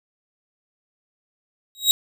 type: tone with exponential growth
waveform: sawtooth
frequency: 3814 Hz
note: A#7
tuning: 39 cents sharp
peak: -6 dBFS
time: 1.75-1.91 s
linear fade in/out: 0 ms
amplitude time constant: 33 ms
effects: none